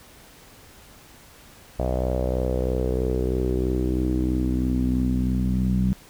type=tone with low-pass filter sweep; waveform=sawtooth; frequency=63.1 Hz; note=B1; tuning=38 cents sharp; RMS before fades=-23 dBFS; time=1.79-5.93 s; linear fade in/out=0 ms; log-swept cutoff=640 to 190 Hz; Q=5.3; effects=pink hiss -49 dBFS RMS until 6.09 s